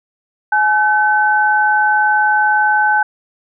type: tone pair together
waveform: sine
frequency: 845.7 / 1524 Hz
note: G#5 / G6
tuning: +31 / -49 cents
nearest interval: minor seventh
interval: 1020 cents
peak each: -13 dBFS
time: 0.52-3.03 s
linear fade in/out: 5 ms
effects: none